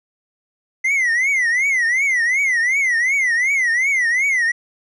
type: tone with vibrato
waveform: triangle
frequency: 2030 Hz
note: B6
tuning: 47 cents sharp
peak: -13 dBFS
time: 0.84-4.52 s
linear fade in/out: 10 ms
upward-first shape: triangle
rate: 2.7 Hz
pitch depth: 210 cents each way
effects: resampled to 24000 Hz